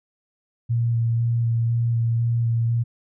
sine tone with vibrato, 116.54 Hz, A#2, in tune, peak -18 dBFS, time 0.69-2.84 s, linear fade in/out 20 ms, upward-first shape square, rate 2 Hz, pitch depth 12 cents each way, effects none

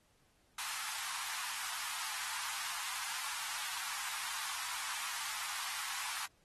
pink high-pass noise, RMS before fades -41 dBFS, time 0.58-6.26 s, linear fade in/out 5 ms, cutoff 860 Hz, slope 48 dB/octave, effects pink hiss -72 dBFS RMS until 6.44 s + AAC 32 kbps

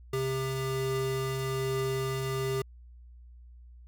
square tone pair together, 132.7 / 399.3 Hz, C3 / G4, +25 / +32 cents, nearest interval octave + perfect fifth, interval 1907 cents, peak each -33 / -32 dBFS, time 0.13-2.62 s, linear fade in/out 5 ms, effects added 60 Hz sine -48 dBFS peak until 3.87 s

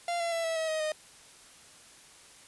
45% pulse tone with pitch steps, 692 / 678.9 / 666.1 / 653.5 / 641.2 / 629.1 / 617.2 Hz, F5 / F5 / E5 / E5 / E5 / D#5 / D#5, -16 / -49 / +18 / -15 / -48 / +19 / -14 cents, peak -29 dBFS, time 0.08-0.92 s, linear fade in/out 2 ms, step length 120 ms, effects white hiss -54 dBFS RMS until 2.47 s + resampled to 24000 Hz

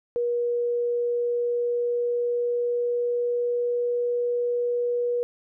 sine tone with pitch glide, 479.2 to 483.1 Hz, A#4 to B4, +48 to -38 cents, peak -22 dBFS, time 0.16-5.23 s, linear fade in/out 0 ms, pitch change +14 cents, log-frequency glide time 0.73-3.92 s, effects none

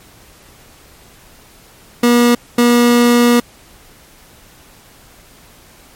30% pulse tone bursts at uneven times, 240 Hz, B3, 49 cents flat, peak -5 dBFS, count 2, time 2.03-2.35 / 2.58-3.4 s, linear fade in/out 5 ms, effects pink hiss -44 dBFS RMS until 5.95 s + MP3 64 kbps

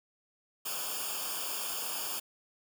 white noise with comb filter, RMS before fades -36 dBFS, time 0.65-2.2 s, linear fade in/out 10 ms, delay 0.5 ms, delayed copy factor -1, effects none

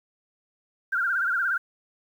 sine tone with vibrato, 1480 Hz, F#6, in tune, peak -22 dBFS, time 0.92-1.58 s, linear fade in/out 10 ms, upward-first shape sine, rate 17 Hz, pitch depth 130 cents each way, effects 9-bit

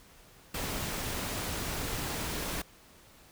pink noise, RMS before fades -35 dBFS, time 0.54-2.62 s, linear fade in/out 5 ms, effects pink hiss -57 dBFS RMS until 3.31 s

